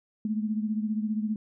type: beating tone pair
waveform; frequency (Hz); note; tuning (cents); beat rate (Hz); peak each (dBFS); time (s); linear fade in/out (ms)
sine; 212.8 / 227.8; G#3 / A#3; +42 / -40; 15; -27 / -33; 0.25-1.36; 2
effects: none